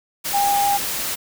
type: tone in noise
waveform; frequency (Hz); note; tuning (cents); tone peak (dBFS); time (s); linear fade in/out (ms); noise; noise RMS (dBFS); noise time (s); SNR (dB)
sine; 806; G5; +48; -16; 0.33-0.78; 20; white; -25; 0.24-1.16; +6
effects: none